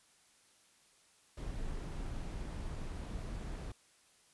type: noise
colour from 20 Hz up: brown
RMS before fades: -41 dBFS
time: 1.37-3.72 s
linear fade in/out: 5 ms
effects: white hiss -67 dBFS RMS until 4.33 s + resampled to 24000 Hz